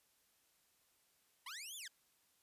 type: linear two-way sweep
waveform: 15% pulse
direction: up then down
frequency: 924 to 3572 to 1487 Hz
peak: -40 dBFS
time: 1.46-1.88 s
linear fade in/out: 5 ms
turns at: 1.76 s
effects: white hiss -75 dBFS RMS until 2.42 s + resampled to 32000 Hz